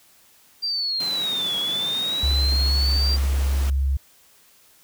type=linear two-way sweep; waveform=sine; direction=down then up; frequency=4759 to 3322 to 4759 Hz; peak=-22 dBFS; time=0.62-3.17 s; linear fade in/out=20 ms; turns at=1.57 s
type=high-pass noise; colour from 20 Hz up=pink; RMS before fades=-36 dBFS; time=1-3.7 s; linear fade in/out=2 ms; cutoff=150 Hz; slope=24 dB/octave
type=tone; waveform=sine; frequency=68 Hz; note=C#2; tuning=33 cents flat; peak=-18 dBFS; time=2.23-3.97 s; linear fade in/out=5 ms
effects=white hiss -55 dBFS RMS until 4.83 s